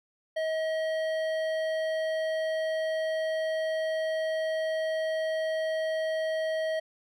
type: tone with hard clipping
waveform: sine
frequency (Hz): 636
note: D#5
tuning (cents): +38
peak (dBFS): -29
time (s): 0.36-6.8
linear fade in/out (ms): 10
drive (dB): 11
effects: none